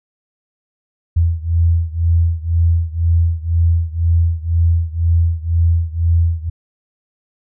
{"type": "beating tone pair", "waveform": "sine", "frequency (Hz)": [83.1, 85.1], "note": ["E2", "F2"], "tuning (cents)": [15, -44], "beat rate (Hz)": 2, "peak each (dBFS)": [-14, -16], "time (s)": [1.16, 6.5], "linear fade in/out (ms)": 10, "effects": []}